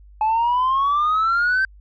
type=exponential sweep; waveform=sine; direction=up; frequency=854 to 1568 Hz; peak=-14 dBFS; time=0.21-1.65 s; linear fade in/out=2 ms; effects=tanh soft clip ceiling -14 dBFS + added 50 Hz sine -43 dBFS peak until 1.8 s